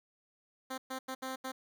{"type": "tone bursts at uneven times", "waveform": "10% pulse", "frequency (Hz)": 261.6, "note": "C4", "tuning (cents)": 0, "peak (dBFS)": -29, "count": 5, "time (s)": [[0.7, 0.78], [0.9, 0.99], [1.08, 1.15], [1.22, 1.36], [1.44, 1.52]], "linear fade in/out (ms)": 10, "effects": []}